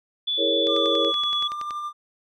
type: tone with pitch glide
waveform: sine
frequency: 3456 to 3397 Hz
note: A7 to G#7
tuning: -32 to +38 cents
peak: -22 dBFS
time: 0.27-1.48 s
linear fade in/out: 10 ms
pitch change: -30 cents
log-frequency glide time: 0.87-1.07 s
type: chord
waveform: sine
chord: A# half-diminished seventh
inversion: second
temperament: equal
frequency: 329.6 / 415.3 / 466.2 / 554.4 Hz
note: E4 / G#4 / A#4 / C#5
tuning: 0 / 0 / 0 / 0 cents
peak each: -27 / -28 / -26 / -25 dBFS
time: 0.37-1.13 s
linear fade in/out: 50 ms
type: tone with tremolo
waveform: triangle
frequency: 1193 Hz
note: D6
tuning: 27 cents sharp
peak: -25 dBFS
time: 0.67-1.93 s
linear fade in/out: 50 ms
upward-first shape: sine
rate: 12 Hz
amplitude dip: 30%
type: click train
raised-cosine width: 0.2 ms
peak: -20 dBFS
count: 12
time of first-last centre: 0.67-1.708 s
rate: 10.6 Hz
effects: none